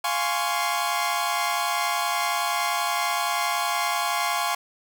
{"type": "chord", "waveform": "sawtooth", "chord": "Db major seventh", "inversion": "first", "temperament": "equal with one note detuned", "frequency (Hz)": [698.5, 830.6, 1046.5, 1117.1], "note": ["F5", "Ab5", "C6", "Db6"], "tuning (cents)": [0, 0, 0, 13], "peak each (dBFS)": -25, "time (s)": [0.04, 4.55], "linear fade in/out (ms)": 5, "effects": []}